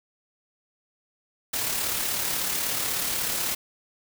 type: noise with amplitude modulation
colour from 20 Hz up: white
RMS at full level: -26 dBFS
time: 1.53-3.55 s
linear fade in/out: 10 ms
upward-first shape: sine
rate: 36.3 Hz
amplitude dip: 35%
effects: none